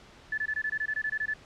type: tone bursts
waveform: sine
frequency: 1737 Hz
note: A6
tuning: 23 cents flat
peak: -27 dBFS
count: 13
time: 0.32-1.338 s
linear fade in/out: 5 ms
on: 58 ms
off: 22 ms
effects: pink hiss -53 dBFS RMS until 1.45 s + low-pass 5000 Hz 12 dB/octave